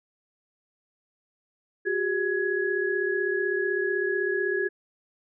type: tone cluster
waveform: sine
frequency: 366.5 / 402.4 / 1677 Hz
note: F#4 / G4 / G#6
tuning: -16 / +45 / +16 cents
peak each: -28 dBFS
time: 1.85-4.69 s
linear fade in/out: 20 ms
effects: none